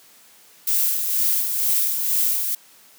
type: noise with tremolo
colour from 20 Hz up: violet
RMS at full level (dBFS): -19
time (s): 0.67-2.55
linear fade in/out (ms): 5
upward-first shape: sine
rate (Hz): 2.1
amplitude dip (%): 45
effects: white hiss -51 dBFS RMS until 2.98 s + high-pass 150 Hz 12 dB/octave